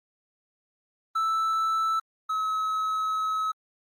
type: tone pair in turn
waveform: triangle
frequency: 1318.5 / 1285.4 Hz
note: E6 / E6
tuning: 0 / -44 cents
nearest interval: unison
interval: 44 cents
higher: first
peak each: -21 / -23 dBFS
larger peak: first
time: 1.15-2 / 2.29-3.52 s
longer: second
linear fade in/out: 10 ms
effects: Opus 24 kbps